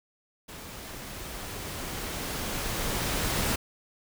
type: noise with level ramp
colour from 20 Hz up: pink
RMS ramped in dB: -43 to -27 dBFS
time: 0.48-3.56 s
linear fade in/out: 10 ms
effects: none